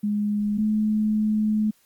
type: tone pair in turn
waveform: sine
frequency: 207.7 / 214.2 Hz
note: G#3 / A3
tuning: 0 / -46 cents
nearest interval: minor second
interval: 54 cents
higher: second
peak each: -21 / -19 dBFS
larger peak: second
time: 0.03-0.58 / 0.58-1.71 s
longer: second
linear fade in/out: 10 ms
effects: white hiss -62 dBFS RMS until 1.85 s + Opus 32 kbps